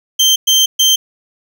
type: tone bursts at uneven times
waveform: 30% pulse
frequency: 3136 Hz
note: G7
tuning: in tune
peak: -5 dBFS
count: 3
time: 0.19-0.36 / 0.47-0.66 / 0.79-0.96 s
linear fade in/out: 10 ms
effects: none